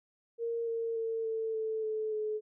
sine tone with pitch steps, 464 / 457.9 / 451.8 / 445.9 / 440 / 434.2 / 428.4 Hz, A#4 / A#4 / A4 / A4 / A4 / A4 / A4, -8 / -31 / +46 / +23 / 0 / -23 / -46 cents, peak -31 dBFS, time 0.38-2.41 s, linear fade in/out 50 ms, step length 290 ms, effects none

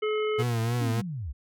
harmonic tone, 428.1 Hz, A4, 47 cents flat, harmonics 1 / 3 / 5 / 7, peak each -25 / -35 / -37 / -40 dBFS, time 0.02-0.43 s, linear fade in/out 10 ms
40% pulse tone with vibrato, 117.2 Hz, A#2, 10 cents sharp, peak -24 dBFS, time 0.38-1.02 s, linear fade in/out 20 ms, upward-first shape triangle, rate 3.3 Hz, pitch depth 84 cents each way
sine linear sweep, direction down, 295.3 to 55 Hz, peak -31 dBFS, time 0.8-1.33 s, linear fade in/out 20 ms
effects none

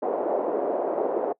white band-pass noise, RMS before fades -26 dBFS, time 0.02-1.33 s, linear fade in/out 10 ms, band 360 to 640 Hz, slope 24 dB/octave, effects noise-tail reverb RT60 0.1 s tail -23 dB re dry

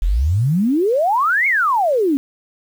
sine exponential two-way sweep, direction up then down, 38.77 to 2251 to 262.9 Hz, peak -13 dBFS, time 0.02-2.17 s, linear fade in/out 0 ms, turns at 1.47 s, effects 7-bit

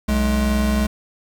square tone pair together, 62.9 / 211.6 Hz, B1 / G#3, +32 / +33 cents, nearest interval octave + major sixth, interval 2101 cents, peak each -20 dBFS, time 0.08-0.87 s, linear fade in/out 10 ms, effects 8-bit

